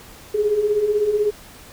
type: beating tone pair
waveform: sine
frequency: 404.6 / 420.6 Hz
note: G#4 / G#4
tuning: -45 / +22 cents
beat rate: 16 Hz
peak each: -24 / -17 dBFS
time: 0.34-1.31 s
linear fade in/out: 10 ms
effects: pink hiss -43 dBFS RMS until 1.72 s